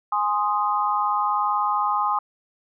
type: chord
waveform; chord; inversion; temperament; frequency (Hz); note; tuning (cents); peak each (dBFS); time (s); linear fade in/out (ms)
sine; Ab major; none; equal; 830.6 / 1046.5 / 1244.5; Ab5 / C6 / Eb6; 0 / 0 / 0; -24; 0.12-2.19; 5
effects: none